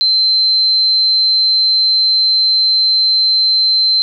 sine tone, 4100 Hz, C8, 36 cents flat, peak -9 dBFS, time 0.01-4.02 s, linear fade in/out 0 ms, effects none

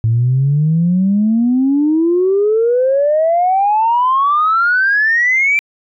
sine exponential sweep, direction up, 110 to 2361 Hz, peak -9 dBFS, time 0.04-5.59 s, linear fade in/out 0 ms, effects tanh soft clip ceiling -5 dBFS

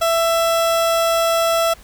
30% pulse tone, 665 Hz, E5, 15 cents sharp, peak -12 dBFS, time 0.01-1.74 s, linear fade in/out 10 ms, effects added 50 Hz sine -47 dBFS peak until 1.83 s + pink hiss -46 dBFS RMS until 1.83 s

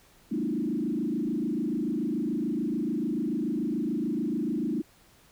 sine tone with frequency modulation, 265.5 Hz, C4, 25 cents sharp, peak -26 dBFS, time 0.31-4.82 s, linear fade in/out 10 ms, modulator 26.9 Hz, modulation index 2.6, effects pink hiss -59 dBFS RMS until 5.31 s

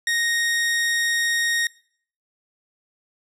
sawtooth tone, 1864.7 Hz, A#6, in tune, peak -16 dBFS, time 0.07-1.67 s, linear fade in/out 2 ms, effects noise-tail reverb RT60 0.6 s tail -24 dB re dry + low-pass 11000 Hz 12 dB/octave

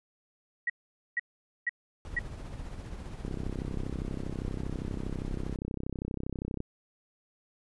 sine tone bursts, 1914 Hz, A#6, 45 cents sharp, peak -26 dBFS, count 4, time 0.67-2.192 s, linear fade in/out 5 ms, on 28 ms, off 470 ms
brown noise with tremolo, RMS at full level -38 dBFS, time 2.05-5.56 s, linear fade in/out 0 ms, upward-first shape triangle, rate 15 Hz, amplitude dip 45%
click train, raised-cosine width 3 ms, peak -22 dBFS, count 110, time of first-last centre 3.25-6.604 s, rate 32.5 Hz
effects resampled to 24000 Hz

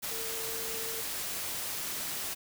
sine tone in noise, 451.4 Hz, A4, 44 cents sharp, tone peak -42 dBFS, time 0.1-1.02 s, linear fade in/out 20 ms, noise white, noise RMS -36 dBFS, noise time 0.02-2.35 s, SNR -9 dB, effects none

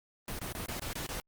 pink noise bursts, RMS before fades -38 dBFS, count 7, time 0.28-1.2 s, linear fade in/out 0 ms, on 110 ms, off 25 ms, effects Opus 32 kbps

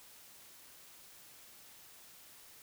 silence, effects white hiss -57 dBFS RMS until 2.62 s

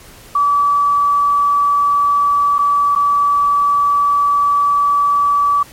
sine tone with dropouts, 1150 Hz, D6, 37 cents flat, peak -10 dBFS, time 0.35-5.63 s, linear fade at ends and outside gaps 5 ms, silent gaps 2.583-2.589 / 2.952-2.959 s, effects pink hiss -40 dBFS RMS until 5.72 s + MP3 64 kbps

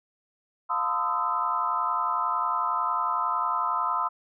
sine tone cluster, 706 / 898 / 1020 / 1246 / 1317 Hz, F5 / A5 / C6 / D#6 / E6, +19 / +35 / -44 / +2 / -2 cents, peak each -36 / -34 / -27 / -30 / -30 dBFS, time 0.69-4.09 s, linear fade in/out 20 ms, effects none

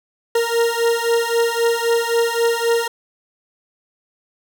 40% pulse beating tone pair, 463.4 / 467.2 Hz, A#4 / A#4, -10 / +4 cents, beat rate 3.8 Hz, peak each -18 dBFS, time 0.35-2.88 s, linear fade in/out 5 ms, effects none

